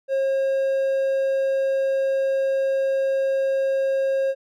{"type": "tone", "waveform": "triangle", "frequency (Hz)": 539, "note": "C#5", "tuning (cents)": -49, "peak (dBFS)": -17, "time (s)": [0.08, 4.35], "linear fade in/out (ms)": 50, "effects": []}